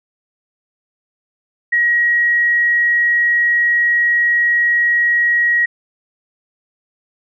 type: tone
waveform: sine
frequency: 1900 Hz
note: A#6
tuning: 33 cents sharp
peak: -11 dBFS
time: 1.72-5.66 s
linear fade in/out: 10 ms
effects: none